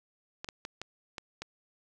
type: clicks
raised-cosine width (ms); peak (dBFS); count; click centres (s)
0.2; -21; 6; 0.445 / 0.488 / 0.651 / 0.816 / 1.182 / 1.42
effects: none